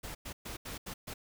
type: noise bursts at uneven times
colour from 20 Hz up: pink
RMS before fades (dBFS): -42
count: 6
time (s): 0.03-0.15 / 0.25-0.33 / 0.45-0.57 / 0.65-0.78 / 0.86-0.94 / 1.07-1.14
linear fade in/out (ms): 10
effects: none